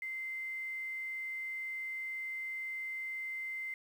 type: tone with quantisation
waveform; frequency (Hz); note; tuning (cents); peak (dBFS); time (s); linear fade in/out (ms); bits
sine; 2079; C7; -12; -37; 0.02-3.74; 2; 10
effects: none